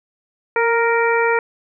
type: harmonic tone with a mistuned harmonic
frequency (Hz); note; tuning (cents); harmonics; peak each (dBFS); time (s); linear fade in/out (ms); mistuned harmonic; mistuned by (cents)
466.2; A#4; 0; 1 / 2 / 3 / 4 / 5; -17 / -20 / -22 / -23 / -24; 0.56-1.39; 2; 1; -17
effects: none